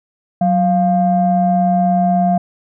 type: tone pair together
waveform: sine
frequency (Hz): 185.01 / 698.5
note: F#3 / F5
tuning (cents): 0 / 0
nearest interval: octave + major seventh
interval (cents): 2300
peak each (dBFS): -13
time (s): 0.41-2.38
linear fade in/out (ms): 5
effects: tanh soft clip ceiling -4 dBFS

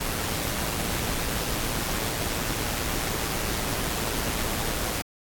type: noise with amplitude modulation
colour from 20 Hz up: pink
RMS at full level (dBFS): -27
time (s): 0-5.02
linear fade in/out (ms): 10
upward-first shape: sine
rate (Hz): 113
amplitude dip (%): 40
effects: AAC 64 kbps

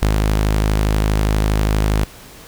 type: tone with ADSR envelope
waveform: sawtooth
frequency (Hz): 52.4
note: G#1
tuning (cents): +16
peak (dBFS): -8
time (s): 0.02-2.05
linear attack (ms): 4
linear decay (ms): 89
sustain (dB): -2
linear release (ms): 17
effects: pink hiss -40 dBFS RMS until 2.47 s

